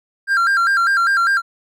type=tone with vibrato; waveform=triangle; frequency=1480 Hz; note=F#6; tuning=in tune; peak=-11 dBFS; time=0.27-1.42 s; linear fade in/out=50 ms; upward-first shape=square; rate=5 Hz; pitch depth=130 cents each way; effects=none